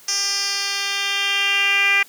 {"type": "tone with band-pass filter sweep", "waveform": "10% pulse", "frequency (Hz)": 398.2, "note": "G4", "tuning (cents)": 27, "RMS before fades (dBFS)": -20, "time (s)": [0.08, 2.03], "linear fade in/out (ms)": 5, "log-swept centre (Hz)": [5700, 2300], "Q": 4, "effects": ["white hiss -47 dBFS RMS until 2.08 s", "high-pass 150 Hz 12 dB/octave"]}